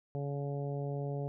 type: harmonic tone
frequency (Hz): 141.6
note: C#3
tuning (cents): +37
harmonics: 1 / 2 / 3 / 4 / 5 / 6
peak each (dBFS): -35 / -46 / -41 / -44 / -47 / -56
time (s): 0.15-1.28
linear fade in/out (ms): 0
effects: none